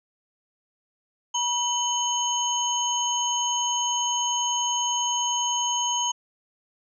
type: tone cluster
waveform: sine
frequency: 959 / 3025 / 6510 Hz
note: A#5 / F#7 / G#8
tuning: +49 / +38 / -36 cents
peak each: -27 dBFS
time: 1.34-6.12 s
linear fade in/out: 10 ms
effects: none